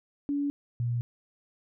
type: tone pair in turn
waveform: sine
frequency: 285.5 / 119.55 Hz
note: D4 / A#2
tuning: -49 / +44 cents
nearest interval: octave + minor third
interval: 1507 cents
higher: first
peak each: -26 dBFS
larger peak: neither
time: 0.29-0.5 / 0.8-1.01 s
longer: neither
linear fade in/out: 0 ms
effects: none